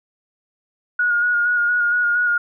sine tone with vibrato, 1440 Hz, F#6, 47 cents flat, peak -15 dBFS, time 0.99-2.38 s, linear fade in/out 5 ms, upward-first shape square, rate 4.3 Hz, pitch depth 21 cents each way, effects none

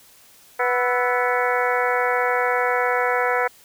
harmonic tone with a mistuned harmonic, 247 Hz, B3, in tune, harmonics 2 / 3 / 4 / 5 / 6 / 7 / 8 / 9, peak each -23 / -25 / -26 / -27 / -28 / -28 / -29 / -30 dBFS, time 0.59-3.48 s, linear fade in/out 10 ms, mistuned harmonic 5, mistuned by +120 cents, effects white hiss -51 dBFS RMS until 3.64 s

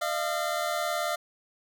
25% pulse tone pair together, 609 / 687.4 Hz, D#5 / F5, -37 / -28 cents, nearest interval major second, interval 209 cents, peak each -27 / -26 dBFS, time 0.01-1.16 s, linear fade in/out 10 ms, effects none

